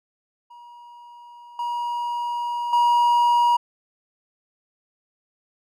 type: tone with level steps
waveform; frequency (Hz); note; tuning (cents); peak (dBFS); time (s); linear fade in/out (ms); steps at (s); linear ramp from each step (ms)
triangle; 956; A#5; +43; -40 / -22 / -13; 0.5-3.57; 10; 1.59 / 2.73; 2
effects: none